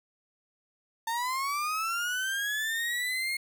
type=linear sweep; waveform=35% pulse; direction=up; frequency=898 to 2157 Hz; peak=-27 dBFS; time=1.07-3.37 s; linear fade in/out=5 ms; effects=none